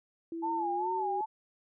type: tone with pitch glide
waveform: sine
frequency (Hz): 332 to 379.2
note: E4 to F#4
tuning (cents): +12 to +43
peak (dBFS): -35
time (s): 0.32-1.21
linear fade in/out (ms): 2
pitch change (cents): +231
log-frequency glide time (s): 0.55-1
type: tone with vibrato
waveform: sine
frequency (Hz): 857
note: A5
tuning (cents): -46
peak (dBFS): -30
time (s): 0.42-1.26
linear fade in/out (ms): 20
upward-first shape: sine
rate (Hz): 2.5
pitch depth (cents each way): 110
effects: none